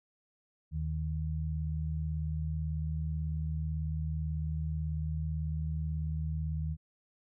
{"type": "tone pair together", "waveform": "sine", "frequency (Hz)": [77.78, 155.94], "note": ["D#2", "D#3"], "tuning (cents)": [0, 4], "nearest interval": "octave", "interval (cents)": 1204, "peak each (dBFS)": [-33, -35], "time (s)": [0.71, 6.77], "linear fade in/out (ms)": 50, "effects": []}